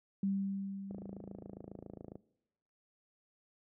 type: tone with exponential decay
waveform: sine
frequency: 196 Hz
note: G3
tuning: in tune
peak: -29 dBFS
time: 0.23-2.21 s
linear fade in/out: 2 ms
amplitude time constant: 430 ms
type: click train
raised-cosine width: 2 ms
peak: -32 dBFS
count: 35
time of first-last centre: 0.91-2.155 s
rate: 27.3 Hz
effects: noise-tail reverb RT60 1.0 s tail -24 dB re dry + high-pass 100 Hz 12 dB/octave